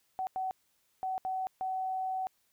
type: tone bursts at uneven times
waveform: sine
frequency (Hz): 754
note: F#5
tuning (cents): +32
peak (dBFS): -31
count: 5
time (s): 0.19-0.27 / 0.36-0.51 / 1.03-1.18 / 1.25-1.47 / 1.61-2.27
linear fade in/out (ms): 0
effects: white hiss -73 dBFS RMS until 2.52 s